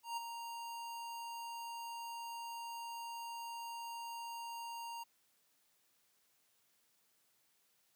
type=tone with ADSR envelope; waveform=square; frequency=932.3 Hz; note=A#5; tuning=in tune; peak=-37 dBFS; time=0.03-5.04 s; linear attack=140 ms; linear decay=16 ms; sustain=-7 dB; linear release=14 ms; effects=white hiss -75 dBFS RMS until 7.95 s + high-pass 100 Hz 12 dB/octave